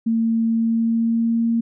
sine tone with pitch glide, 227 to 230.6 Hz, A#3 to A#3, -46 to -19 cents, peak -16 dBFS, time 0.06-1.61 s, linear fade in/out 10 ms, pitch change +27 cents, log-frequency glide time 0.5-1.49 s, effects none

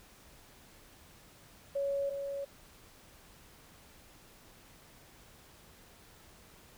sine tone pair in turn, 558 / 558 Hz, C#5 / C#5, +11 / +11 cents, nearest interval unison, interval 0 cents, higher neither, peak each -30 / -35 dBFS, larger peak first, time 1.75-2.1 / 2.1-2.45 s, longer neither, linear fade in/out 10 ms, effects pink hiss -58 dBFS RMS until 6.77 s

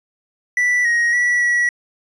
triangle tone with pitch steps, 1968 / 1883 / 1946 / 1932 Hz, B6 / A#6 / B6 / B6, -7 / +17 / -26 / -39 cents, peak -12 dBFS, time 0.57-1.69 s, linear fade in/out 2 ms, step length 280 ms, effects resampled to 22050 Hz

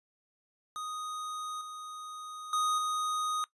square tone with level steps, 1244.5 Hz, D#6, in tune, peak -37 / -42 / -28 / -31 dBFS, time 0.76-3.44 s, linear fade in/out 0 ms, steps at 1.61 / 2.53 / 2.78 s, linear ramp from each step 2 ms, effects noise-tail reverb RT60 0.1 s tail -18 dB re dry + resampled to 24000 Hz

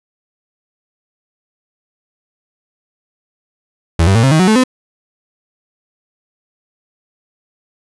35% pulse tone with pitch steps, 82.41 / 96.88 / 113.88 / 133.88 / 157.38 / 185 / 217.5 / 255.7 Hz, E2 / G2 / A#2 / C3 / D#3 / F#3 / A3 / C4, 0 / -20 / -40 / +40 / +20 / 0 / -20 / -40 cents, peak -6 dBFS, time 3.99-4.638 s, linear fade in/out 5 ms, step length 81 ms, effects resampled to 24000 Hz

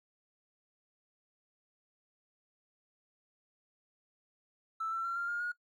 triangle tone with pitch steps, 1320 / 1343.1 / 1366.5 / 1390.4 / 1414.7 / 1439.5 Hz, E6 / E6 / F6 / F6 / F6 / F#6, +2 / +32 / -38 / -8 / +22 / -48 cents, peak -29 dBFS, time 4.8-5.52 s, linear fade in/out 10 ms, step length 120 ms, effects noise-tail reverb RT60 0.1 s tail -23 dB re dry + tanh soft clip ceiling -31 dBFS

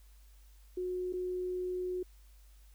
sine tone with dropouts, 364.1 Hz, F#4, 28 cents flat, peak -33 dBFS, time 0.77-2.03 s, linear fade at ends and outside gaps 5 ms, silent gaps 1.127-1.135 s, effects added 50 Hz sine -55 dBFS peak until 2.74 s + white hiss -68 dBFS RMS until 2.74 s

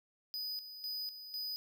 square tone with tremolo, 4978 Hz, D#8, in tune, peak -38 dBFS, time 0.34-1.56 s, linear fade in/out 0 ms, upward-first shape square, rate 2 Hz, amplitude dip 65%, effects none

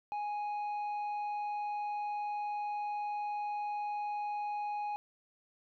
sine tone with tanh clipping, 830.6 Hz, G#5, in tune, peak -35 dBFS, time 0.12-4.96 s, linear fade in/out 0 ms, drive 5 dB, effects none

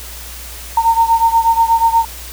sine beating tone pair, 912 / 920.3 Hz, A#5 / A#5, -38 / -22 cents, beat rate 8.3 Hz, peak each -11 / -14 dBFS, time 0.77-2.05 s, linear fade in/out 5 ms, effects added 60 Hz sine -32 dBFS peak until 2.32 s + white hiss -32 dBFS RMS until 2.32 s

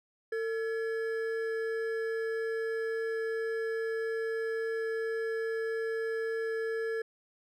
triangle tone pair together, 450.3 / 1700 Hz, A4 / G#6, +40 / +40 cents, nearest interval octave + major seventh, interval 2300 cents, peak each -29 / -38 dBFS, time 0.32-7.02 s, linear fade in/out 5 ms, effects none

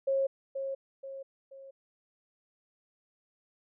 sine tone with echo, 542 Hz, C#5, 39 cents flat, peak -25 dBFS, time 0.07-0.27 s, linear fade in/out 10 ms, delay 480 ms, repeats 3, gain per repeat -7 dB, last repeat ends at 1.71 s, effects none

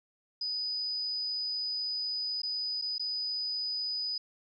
sine tone with dropouts, 4978 Hz, D#8, in tune, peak -31 dBFS, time 0.41-4.18 s, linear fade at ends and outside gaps 5 ms, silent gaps 2.419-2.432 / 2.815-2.821 / 2.982-2.995 s, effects none

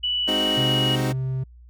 sine tone with pitch glide, 2960 to 2909 Hz, F#7 to F#7, 0 to -30 cents, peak -21 dBFS, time 0.03-0.96 s, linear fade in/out 10 ms, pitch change -30 cents, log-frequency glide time 0.17-0.82 s
25% pulse chord, Ab dominant seventh, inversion none, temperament equal, 207.7 / 261.6 / 311.1 / 370 Hz, Ab3 / C4 / Eb4 / Gb4, 0 / 0 / 0 / 0 cents, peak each -27 / -25 / -24 / -29 dBFS, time 0.27-1.13 s, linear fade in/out 20 ms
triangle tone, 130.81 Hz, C3, in tune, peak -21 dBFS, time 0.57-1.44 s, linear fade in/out 10 ms
effects added 60 Hz sine -44 dBFS peak until 1.69 s

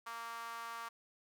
sawtooth tone with high-pass filter, 231.2 Hz, A#3, 14 cents flat, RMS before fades -45 dBFS, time 0.06-0.89 s, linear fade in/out 10 ms, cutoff 1100 Hz, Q 4, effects none

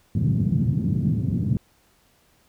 white band-pass noise, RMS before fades -22 dBFS, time 0.15-1.57 s, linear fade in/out 2 ms, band 100 to 180 Hz, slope 24 dB/octave, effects pink hiss -61 dBFS RMS until 2.48 s

